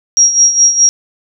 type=tone with tremolo; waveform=sine; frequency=5650 Hz; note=F8; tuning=19 cents sharp; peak=-3 dBFS; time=0.17-0.89 s; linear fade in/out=0 ms; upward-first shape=sine; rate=4.8 Hz; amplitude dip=70%; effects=none